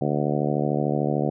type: harmonic tone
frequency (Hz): 73.42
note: D2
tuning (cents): 0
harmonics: 2 / 3 / 4 / 5 / 6 / 7 / 8 / 9 / 10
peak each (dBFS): -26 / -28 / -29 / -30 / -31 / -31 / -32 / -33 / -33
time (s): 0.01-1.3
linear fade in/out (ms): 5
effects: none